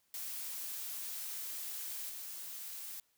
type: noise with level steps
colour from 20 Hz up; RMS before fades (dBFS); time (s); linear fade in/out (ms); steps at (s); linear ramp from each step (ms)
blue; -42 / -45; 0.14-3; 2; 2.09; 10
effects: white hiss -75 dBFS RMS until 3.17 s